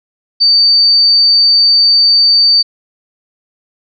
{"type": "tone", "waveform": "sine", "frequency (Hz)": 4596, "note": "D8", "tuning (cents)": -38, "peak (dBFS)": -5, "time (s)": [0.4, 2.63], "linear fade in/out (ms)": 20, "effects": []}